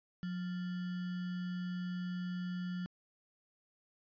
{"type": "tone with sample-and-hold", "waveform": "sine", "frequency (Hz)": 180, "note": "F#3", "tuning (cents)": -47, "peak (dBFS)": -36, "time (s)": [0.23, 2.86], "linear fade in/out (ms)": 0, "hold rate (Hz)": 1575, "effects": ["resampled to 11025 Hz"]}